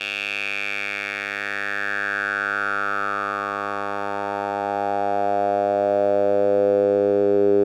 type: tone with band-pass filter sweep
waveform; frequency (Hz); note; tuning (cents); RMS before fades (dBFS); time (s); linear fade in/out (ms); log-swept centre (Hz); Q
10% pulse; 100.9; G#2; -49; -22; 0-7.64; 10; 2800 to 400; 5.2
effects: none